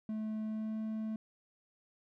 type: tone with pitch glide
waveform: triangle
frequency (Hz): 216.8 to 218.7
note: A3 to A3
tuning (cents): -25 to -10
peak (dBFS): -33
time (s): 0.09-1.16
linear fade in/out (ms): 2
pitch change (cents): +15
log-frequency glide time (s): 0.44-0.79
effects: none